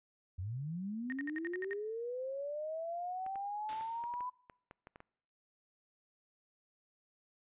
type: linear sweep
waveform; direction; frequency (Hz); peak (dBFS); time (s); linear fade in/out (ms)
sine; up; 83.8 to 1005; -37; 0.38-4.3; 10
type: tone bursts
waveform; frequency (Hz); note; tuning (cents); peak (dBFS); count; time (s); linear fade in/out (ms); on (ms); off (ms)
sine; 1852; A#6; -12; -38; 8; 1.1-1.732; 0; 23; 64
type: clicks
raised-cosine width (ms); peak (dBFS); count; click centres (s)
0.5; -36; 12; 3.264 / 3.357 / 3.729 / 3.81 / 4.039 / 4.139 / 4.207 / 4.498 / 4.711 / 4.871 / 4.959 / 5.004
type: noise with exponential decay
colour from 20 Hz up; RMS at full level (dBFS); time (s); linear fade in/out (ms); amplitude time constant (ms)
white; -44; 3.69-4.29; 0; 130
effects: noise-tail reverb RT60 0.9 s tail -26 dB re dry + resampled to 8000 Hz